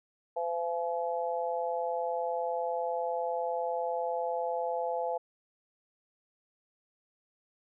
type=harmonic tone; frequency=170 Hz; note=F3; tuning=46 cents flat; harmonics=3 / 4 / 5; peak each=-33 / -34 / -35 dBFS; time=0.36-5.18 s; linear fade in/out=10 ms; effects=none